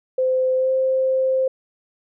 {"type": "tone with pitch glide", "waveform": "sine", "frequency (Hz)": [516, 523.8], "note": ["C5", "C5"], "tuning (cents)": [-24, 2], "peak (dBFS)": -16, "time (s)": [0.18, 1.48], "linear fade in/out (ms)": 5, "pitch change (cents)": 26, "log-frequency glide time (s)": [0.56, 0.71], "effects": []}